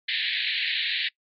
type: band-pass noise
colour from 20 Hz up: white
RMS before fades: -27 dBFS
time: 0.08-1.09 s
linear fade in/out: 10 ms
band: 1700 to 4200 Hz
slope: 96 dB/octave
effects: noise-tail reverb RT60 0.1 s tail -24 dB re dry + MP3 32 kbps